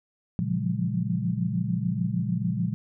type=tone cluster; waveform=sine; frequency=117.5 / 139.7 / 172.3 / 179 / 204.2 Hz; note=A#2 / C#3 / F3 / F3 / G#3; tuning=+14 / +14 / -23 / +43 / -29 cents; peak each=-30 / -33 / -30 / -29 / -32 dBFS; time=0.39-2.74 s; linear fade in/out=0 ms; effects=none